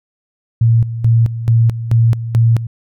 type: tone with tremolo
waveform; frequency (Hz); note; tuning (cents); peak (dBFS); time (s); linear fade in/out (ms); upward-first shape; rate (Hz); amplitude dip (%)
sine; 115.1; A#2; -22; -7; 0.61-2.67; 5; square; 2.3; 75
effects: none